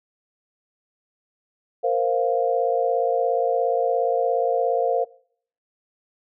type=chord; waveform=sine; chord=Bb suspended second; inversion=none; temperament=equal; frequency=466.2 / 523.3 / 698.5 Hz; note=Bb4 / C5 / F5; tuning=0 / 0 / 0 cents; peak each=-23 dBFS; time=1.83-5.05 s; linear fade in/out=20 ms; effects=noise-tail reverb RT60 0.6 s tail -23 dB re dry